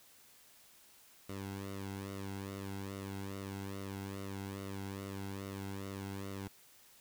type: tone with flanger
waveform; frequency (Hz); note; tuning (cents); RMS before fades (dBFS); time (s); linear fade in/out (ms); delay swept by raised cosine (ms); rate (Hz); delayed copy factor
sawtooth; 98; G2; 0; -43; 1.29-6.48; 5; 1.2 to 1.71; 2.4; -0.75
effects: white hiss -62 dBFS RMS until 7 s